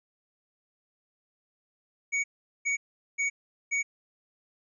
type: tone bursts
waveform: square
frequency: 2241 Hz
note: C#7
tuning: 18 cents sharp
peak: -26 dBFS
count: 4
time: 2.12-3.83 s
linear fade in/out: 20 ms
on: 120 ms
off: 410 ms
effects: resampled to 22050 Hz